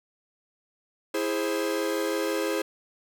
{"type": "chord", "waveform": "45% pulse", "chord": "E augmented", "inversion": "none", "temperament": "equal with one note detuned", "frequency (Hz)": [329.6, 415.3, 527.2], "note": ["E4", "G#4", "B#4"], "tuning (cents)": [0, 0, 13], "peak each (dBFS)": -30, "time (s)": [1.14, 2.62], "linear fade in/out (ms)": 5, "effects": []}